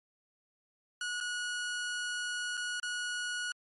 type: tone with dropouts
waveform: sawtooth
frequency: 1458 Hz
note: F#6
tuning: 26 cents flat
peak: -30 dBFS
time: 1.01-3.52 s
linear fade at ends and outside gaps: 2 ms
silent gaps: 1.203-1.209 / 2.571-2.575 / 2.799-2.829 s
effects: MP3 48 kbps